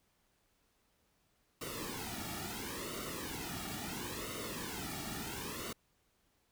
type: noise with flanger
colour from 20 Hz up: pink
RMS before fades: -42 dBFS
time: 1.61-5.73 s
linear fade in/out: 5 ms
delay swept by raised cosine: 1.2 to 1.97 ms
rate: 0.73 Hz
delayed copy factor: -0.8
effects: pink hiss -75 dBFS RMS until 6.51 s